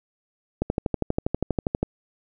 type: click train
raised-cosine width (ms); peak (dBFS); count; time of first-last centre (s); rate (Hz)
2; -9; 16; 0.62-1.83; 12.4
effects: none